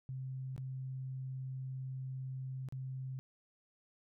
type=tone with dropouts; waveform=sine; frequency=131.2 Hz; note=C3; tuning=5 cents sharp; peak=-39 dBFS; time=0.09-3.19 s; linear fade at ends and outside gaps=0 ms; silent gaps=0.563-0.579 / 2.687-2.724 s; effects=none